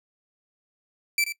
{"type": "tone with echo", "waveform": "sawtooth", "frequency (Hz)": 2329, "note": "D7", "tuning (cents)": -15, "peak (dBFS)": -17, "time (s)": [1.18, 1.24], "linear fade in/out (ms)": 2, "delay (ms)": 83, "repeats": 1, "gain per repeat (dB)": -9, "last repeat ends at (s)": 1.323, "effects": ["noise-tail reverb RT60 0.1 s tail -21 dB re dry"]}